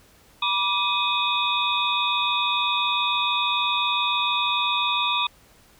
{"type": "tone cluster", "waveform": "sine", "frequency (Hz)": [973, 1169, 2505, 3462, 3712], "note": ["B5", "D6", "D#7", "A7", "A#7"], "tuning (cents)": [-26, -8, 11, -29, -8], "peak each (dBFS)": -27, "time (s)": [0.42, 5.27], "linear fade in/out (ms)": 5, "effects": ["pink hiss -55 dBFS RMS until 5.79 s"]}